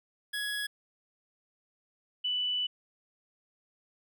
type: tone pair in turn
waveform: 25% pulse / sine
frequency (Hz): 1674 / 2977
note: G#6 / F#7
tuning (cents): +13 / +10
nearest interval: minor seventh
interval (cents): 997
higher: second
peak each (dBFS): -28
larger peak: neither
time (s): 0.33-0.67 / 2.24-2.67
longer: second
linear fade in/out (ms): 10
effects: none